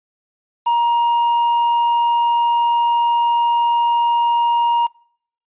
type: tone with quantisation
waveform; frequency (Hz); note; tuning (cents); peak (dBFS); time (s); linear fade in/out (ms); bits
triangle; 943; A#5; +20; -11; 0.66-4.87; 10; 6
effects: noise-tail reverb RT60 0.6 s tail -25 dB re dry + resampled to 8000 Hz